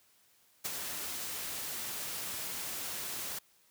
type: noise with ADSR envelope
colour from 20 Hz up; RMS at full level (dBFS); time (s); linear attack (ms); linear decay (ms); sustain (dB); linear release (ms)
white; -33; 0.64-3.39; 19; 17; -6; 7
effects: white hiss -67 dBFS RMS until 3.7 s + high-pass 60 Hz 12 dB/octave